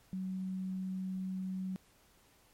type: tone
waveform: sine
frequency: 187.6 Hz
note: F#3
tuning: 24 cents sharp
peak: -35 dBFS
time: 0.13-1.76 s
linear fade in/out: 0 ms
effects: pink hiss -66 dBFS RMS until 2.53 s + MP3 64 kbps